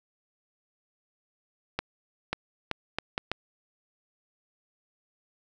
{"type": "accelerating click train", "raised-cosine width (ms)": 0.3, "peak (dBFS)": -12, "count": 6, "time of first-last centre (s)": [1.79, 3.316], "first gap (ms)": 540, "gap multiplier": 0.71, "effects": []}